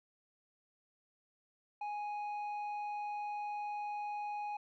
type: tone with low-pass filter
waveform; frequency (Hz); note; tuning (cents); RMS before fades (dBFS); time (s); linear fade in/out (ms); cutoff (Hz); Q
square; 830.6; G#5; 0; -40; 1.81-4.57; 5; 1700; 2.6
effects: none